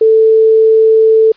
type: tone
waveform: sine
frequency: 442.3 Hz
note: A4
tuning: 9 cents sharp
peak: -4 dBFS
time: 0.01-1.32 s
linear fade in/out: 5 ms
effects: white hiss -46 dBFS RMS until 1.36 s + resampled to 11025 Hz